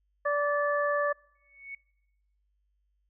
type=harmonic tone; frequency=581 Hz; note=D5; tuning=19 cents flat; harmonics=1 / 2 / 3; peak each=-27 / -30 / -32 dBFS; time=0.25-1.13 s; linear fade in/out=10 ms
type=tone with exponential growth; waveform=sine; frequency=2217 Hz; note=C#7; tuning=in tune; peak=-35 dBFS; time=1.35-1.75 s; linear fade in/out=5 ms; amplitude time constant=85 ms
effects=noise-tail reverb RT60 1.0 s tail -26 dB re dry + added 50 Hz sine -70 dBFS peak until 3.09 s